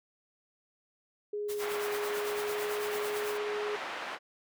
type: tone with pitch glide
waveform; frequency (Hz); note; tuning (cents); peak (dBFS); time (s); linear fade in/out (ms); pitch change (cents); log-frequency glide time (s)
sine; 415.1 to 418; G#4 to G#4; -1 to +11; -32; 1.33-3.76; 5; +12; 2.13-2.77
type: noise with tremolo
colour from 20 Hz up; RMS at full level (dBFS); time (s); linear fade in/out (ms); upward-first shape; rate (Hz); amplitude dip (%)
white; -42; 1.48-3.38; 20; sine; 9; 65
type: band-pass noise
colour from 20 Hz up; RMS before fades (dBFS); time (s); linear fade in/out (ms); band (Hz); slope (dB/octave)
pink; -39; 1.58-4.19; 50; 670 to 2500; 12
effects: none